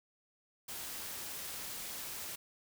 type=noise; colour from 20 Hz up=white; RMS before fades=-43 dBFS; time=0.68-2.36 s; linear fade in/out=10 ms; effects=none